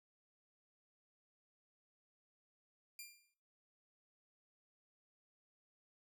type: tone with exponential decay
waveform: 10% pulse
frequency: 2390 Hz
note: D7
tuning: 30 cents sharp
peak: -37 dBFS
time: 2.99-3.34 s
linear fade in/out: 2 ms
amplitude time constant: 76 ms
effects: noise-tail reverb RT60 0.6 s tail -18 dB re dry